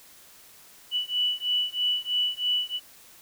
sine beating tone pair, 2960 / 2963.1 Hz, F#7 / F#7, 0 / +2 cents, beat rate 3.1 Hz, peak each -27 dBFS, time 0.91-2.8 s, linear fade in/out 50 ms, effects white hiss -52 dBFS RMS until 3.21 s

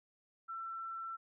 sine tone, 1342 Hz, E6, 31 cents sharp, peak -40 dBFS, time 0.48-1.17 s, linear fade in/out 20 ms, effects none

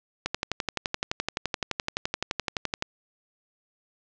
click train, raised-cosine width 0.2 ms, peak -9 dBFS, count 31, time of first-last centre 0.26-2.824 s, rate 11.7 Hz, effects low-pass 7000 Hz 12 dB/octave

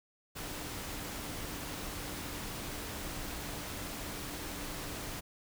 sine tone in noise, 293.7 Hz, D4, in tune, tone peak -50 dBFS, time 0.35-5.21 s, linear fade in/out 20 ms, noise pink, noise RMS -41 dBFS, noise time 0.35-5.21 s, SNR -12 dB, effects none

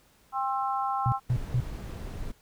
harmonic tone, 265.6 Hz, C4, 26 cents sharp, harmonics 3 / 4 / 5, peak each -29 / -31 / -33 dBFS, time 0.32-1.2 s, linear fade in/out 50 ms
sine tone bursts, 123.47 Hz, B2, in tune, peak -22 dBFS, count 3, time 1.06-1.603 s, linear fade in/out 0 ms, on 61 ms, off 180 ms
brown noise, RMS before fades -36 dBFS, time 1.29-2.32 s, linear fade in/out 10 ms
effects pink hiss -62 dBFS RMS until 2.41 s

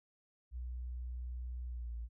sine tone with pitch glide, 61.4 to 57.62 Hz, B1 to A#1, -9 to -19 cents, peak -39 dBFS, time 0.51-2.09 s, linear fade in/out 50 ms, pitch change -110 cents, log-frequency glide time 1.66-1.97 s, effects none

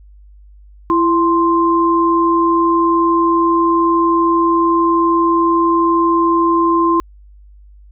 sine tone pair together, 334.7 / 1046.5 Hz, E4 / C6, +26 / 0 cents, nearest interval octave + minor sixth, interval 1974 cents, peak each -13 dBFS, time 0.9-7 s, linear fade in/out 0 ms, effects added 50 Hz sine -39 dBFS peak until 7.91 s

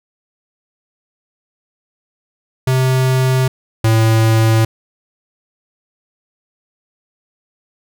square tone pair in turn, 130 / 111.81 Hz, C3 / A2, -11 / +28 cents, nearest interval minor third, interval 261 cents, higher first, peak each -12 / -10 dBFS, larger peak second, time 2.67-3.48 / 3.84-4.65 s, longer neither, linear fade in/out 5 ms, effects none

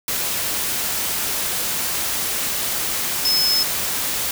sine tone in noise, 5190 Hz, E8, 28 cents flat, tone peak -16 dBFS, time 3.25-3.63 s, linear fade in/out 2 ms, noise white, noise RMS -23 dBFS, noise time 0.08-4.31 s, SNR +4 dB, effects none

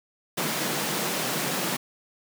pink high-pass noise, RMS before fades -28 dBFS, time 0.37-1.77 s, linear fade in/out 10 ms, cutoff 140 Hz, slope 48 dB/octave, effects none

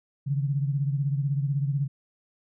sine beating tone pair, 138.59 / 154.59 Hz, C#3 / D#3, 0 / -11 cents, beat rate 16 Hz, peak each -24 / -31 dBFS, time 0.26-1.88 s, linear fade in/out 20 ms, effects none

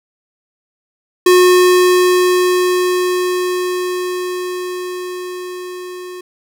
square tone with level ramp, 362.5 Hz, F#4, 35 cents flat, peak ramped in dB -6 to -28 dBFS, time 1.26-6.21 s, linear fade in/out 5 ms, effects none

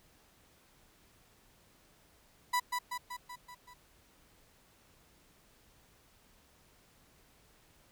35% pulse tone with echo, 987.8 Hz, B5, in tune, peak -26 dBFS, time 2.53-2.6 s, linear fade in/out 10 ms, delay 190 ms, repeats 6, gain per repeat -4 dB, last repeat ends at 3.74 s, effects pink hiss -65 dBFS RMS until 7.91 s

